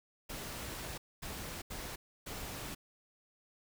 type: noise bursts at uneven times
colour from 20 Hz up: pink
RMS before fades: -43 dBFS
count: 4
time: 0.29-0.98 / 1.22-1.62 / 1.7-1.96 / 2.26-2.75 s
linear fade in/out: 10 ms
effects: none